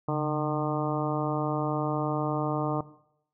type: harmonic tone with a mistuned harmonic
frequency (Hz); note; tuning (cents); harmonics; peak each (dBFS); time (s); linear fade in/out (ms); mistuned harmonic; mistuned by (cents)
151.9; D#3; -41; 1 / 2 / 3 / 4 / 5 / 6 / 7 / 8; -29 / -32 / -34 / -35 / -36 / -37 / -37 / -38; 0.08-2.81; 5; 1; -100
effects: noise-tail reverb RT60 0.7 s tail -17 dB re dry